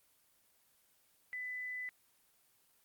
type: tone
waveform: sine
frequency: 2000 Hz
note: B6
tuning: 21 cents sharp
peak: -39 dBFS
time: 1.33-1.89 s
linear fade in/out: 0 ms
effects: white hiss -71 dBFS RMS until 2.84 s + Opus 24 kbps